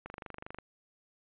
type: click train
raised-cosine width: 0.5 ms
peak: -27 dBFS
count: 14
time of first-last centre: 0.06-0.586 s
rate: 24.7 Hz
effects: resampled to 8000 Hz